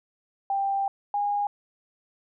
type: tone pair in turn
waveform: sine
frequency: 789 / 817.8 Hz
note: G5 / G#5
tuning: +11 / -27 cents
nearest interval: minor second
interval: 62 cents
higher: second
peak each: -23 dBFS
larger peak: neither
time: 0.5-0.88 / 1.14-1.47 s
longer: first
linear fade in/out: 2 ms
effects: none